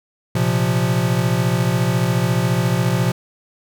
square chord, Bb suspended second, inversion none, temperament equal, 116.54 / 130.81 / 174.61 Hz, Bb2 / C3 / F3, 0 / 0 / 0 cents, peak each -21 dBFS, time 0.35-3.12 s, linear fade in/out 5 ms, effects none

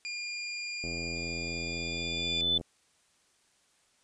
25% pulse tone, 2410 Hz, D7, 44 cents sharp, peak -31 dBFS, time 0.05-2.41 s, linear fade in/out 0 ms
click train, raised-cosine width 2 ms, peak -27 dBFS, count 150, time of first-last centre 0.84-2.612 s, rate 84.1 Hz
sine tone with exponential growth, 3506 Hz, A7, 7 cents flat, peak -23 dBFS, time 1.15-2.58 s, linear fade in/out 5 ms, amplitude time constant 310 ms
effects white hiss -68 dBFS RMS until 4.03 s + resampled to 22050 Hz

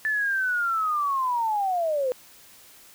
sine linear sweep, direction down, 1760 to 491.9 Hz, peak -22 dBFS, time 0.05-2.12 s, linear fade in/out 0 ms, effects white hiss -51 dBFS RMS until 2.94 s

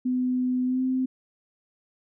sine tone with pitch glide, 252.5 to 258.6 Hz, B3 to C4, +39 to -20 cents, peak -22 dBFS, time 0.05-1.06 s, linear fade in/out 10 ms, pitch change +41 cents, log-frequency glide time 0.65-0.82 s, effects none

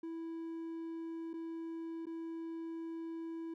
triangle tone with dropouts, 329.1 Hz, E4, 3 cents flat, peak -38 dBFS, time 0.03-3.54 s, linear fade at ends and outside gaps 5 ms, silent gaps 1.333-1.338 / 2.057-2.067 s, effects none

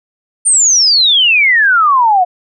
sine exponential sweep, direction down, 9110 to 698.5 Hz, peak -6 dBFS, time 0.45-2.25 s, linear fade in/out 20 ms, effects none

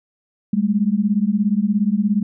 sine beating tone pair, 198.1 / 215.1 Hz, G3 / A3, +18 / -39 cents, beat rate 17 Hz, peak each -18 dBFS, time 0.53-2.23 s, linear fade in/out 5 ms, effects none

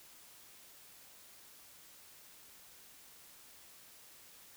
silence, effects white hiss -58 dBFS RMS until 4.56 s

